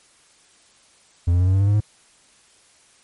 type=tone with pitch steps; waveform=triangle; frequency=86.2 / 88.73 / 91.33 / 94 / 96.76 / 99.59 / 102.51 / 105.51 Hz; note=F2 / F2 / F#2 / F#2 / G2 / G2 / G#2 / G#2; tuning=-22 / +28 / -22 / +28 / -22 / +28 / -22 / +28 cents; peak=-12 dBFS; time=1.27-1.806 s; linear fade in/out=10 ms; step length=67 ms; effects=white hiss -55 dBFS RMS until 3.03 s + MP3 48 kbps